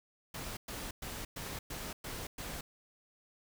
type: noise bursts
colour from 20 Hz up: pink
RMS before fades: -42 dBFS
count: 7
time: 0.34-2.61 s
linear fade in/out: 5 ms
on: 230 ms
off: 110 ms
effects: none